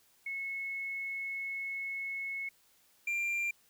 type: tone pair in turn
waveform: sine / triangle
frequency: 2190 / 2380 Hz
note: C#7 / D7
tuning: -22 / +22 cents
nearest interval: minor second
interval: 144 cents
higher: second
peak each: -35 / -29 dBFS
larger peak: second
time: 0.26-2.49 / 3.07-3.51 s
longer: first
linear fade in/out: 5 ms
effects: white hiss -67 dBFS RMS until 3.69 s